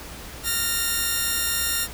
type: tone pair together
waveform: 5% pulse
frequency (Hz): 1396.9 / 1841.1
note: F6 / A#6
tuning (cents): 0 / -22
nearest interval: perfect fourth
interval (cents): 478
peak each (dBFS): -14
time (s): 0.43-1.88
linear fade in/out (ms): 50
effects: added 60 Hz sine -41 dBFS peak until 1.93 s + pink hiss -39 dBFS RMS until 1.93 s